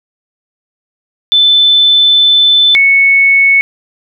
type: tone pair in turn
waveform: sine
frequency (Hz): 3520 / 2210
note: A7 / C#7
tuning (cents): 0 / -6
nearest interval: minor sixth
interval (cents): 806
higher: first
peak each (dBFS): -4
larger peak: neither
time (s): 1.32-2.75 / 2.75-3.61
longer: first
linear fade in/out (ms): 0
effects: none